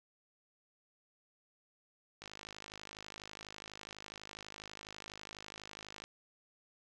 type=click train; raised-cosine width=0.2 ms; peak=-29 dBFS; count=200; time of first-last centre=2.22-6.04 s; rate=52.1 Hz; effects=none